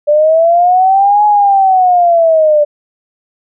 sine linear two-way sweep, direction up then down, 585 to 842 to 585 Hz, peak -5 dBFS, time 0.07-2.65 s, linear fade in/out 20 ms, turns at 1.25 s, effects none

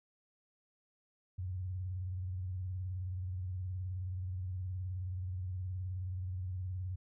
sine tone with vibrato, 91.9 Hz, F#2, 11 cents flat, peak -36 dBFS, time 1.38-6.96 s, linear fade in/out 10 ms, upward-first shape sine, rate 19 Hz, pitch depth 85 cents each way, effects none

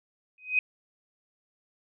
sine tone with exponential growth, 2510 Hz, D#7, 15 cents sharp, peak -17 dBFS, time 0.38-0.59 s, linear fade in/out 2 ms, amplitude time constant 44 ms, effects none

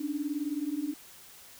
sine beating tone pair, 281.4 / 300.4 Hz, C#4 / D4, +26 / +39 cents, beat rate 19 Hz, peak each -34 / -32 dBFS, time 0-0.94 s, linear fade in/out 10 ms, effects white hiss -52 dBFS RMS until 1.59 s

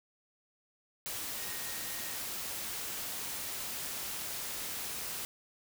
sine tone in noise, 1864.7 Hz, A#6, in tune, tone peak -50 dBFS, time 1.37-2.16 s, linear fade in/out 0 ms, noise white, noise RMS -39 dBFS, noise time 1.06-5.25 s, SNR -14 dB, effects none

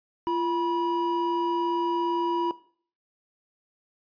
triangle tone pair together, 343.2 / 972 Hz, F4 / B5, -30 / -28 cents, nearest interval octave + tritone, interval 1802 cents, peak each -25 dBFS, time 0.27-2.51 s, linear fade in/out 0 ms, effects noise-tail reverb RT60 0.5 s tail -18 dB re dry + resampled to 11025 Hz

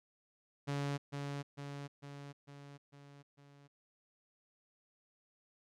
sawtooth tone with echo, 141.9 Hz, C#3, 41 cents sharp, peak -31 dBFS, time 0.67-0.98 s, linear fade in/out 20 ms, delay 450 ms, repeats 6, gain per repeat -4 dB, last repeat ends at 3.68 s, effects low-pass 7000 Hz 12 dB/octave

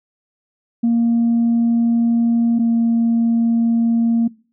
sine tone pair in turn, 233.1 / 231.2 Hz, A#3 / A#3, 0 / -14 cents, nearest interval unison, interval 14 cents, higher first, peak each -11 dBFS, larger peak neither, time 0.83-2.59 / 2.59-4.28 s, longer first, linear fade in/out 10 ms, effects noise-tail reverb RT60 0.4 s tail -23 dB re dry + tanh soft clip ceiling -10 dBFS

